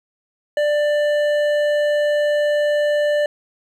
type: tone with hard clipping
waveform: triangle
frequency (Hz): 591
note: D5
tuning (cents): +11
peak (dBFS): -17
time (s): 0.57-3.26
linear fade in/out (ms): 2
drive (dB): 13
effects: none